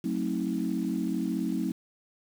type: chord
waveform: sine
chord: F# diminished seventh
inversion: none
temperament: just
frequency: 185 / 222 / 266.4 / 319.7 Hz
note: F#3 / A3 / C4 / Eb4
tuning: 0 / +16 / +31 / +47 cents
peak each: -32 dBFS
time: 0.04-1.72 s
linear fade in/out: 5 ms
effects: tanh soft clip ceiling -17 dBFS + 8-bit